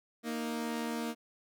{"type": "tone pair together", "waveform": "sawtooth", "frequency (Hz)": [233.1, 311.1], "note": ["A#3", "D#4"], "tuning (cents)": [0, 0], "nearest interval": "perfect fourth", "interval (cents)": 500, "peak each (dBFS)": [-31, -36], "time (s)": [0.23, 1.15], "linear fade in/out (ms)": 50, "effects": []}